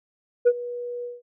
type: tone with ADSR envelope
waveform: sine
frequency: 484.9 Hz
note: B4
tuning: 32 cents flat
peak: -9 dBFS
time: 0.45-1.22 s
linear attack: 23 ms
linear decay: 51 ms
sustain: -20 dB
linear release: 180 ms
effects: tanh soft clip ceiling -11 dBFS